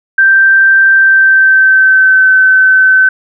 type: tone with pitch glide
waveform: sine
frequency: 1568 to 1527.8 Hz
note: G6 to G6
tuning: 0 to -45 cents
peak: -3 dBFS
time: 0.18-3.09 s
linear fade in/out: 5 ms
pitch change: -45 cents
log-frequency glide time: 0.94-2.29 s
effects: none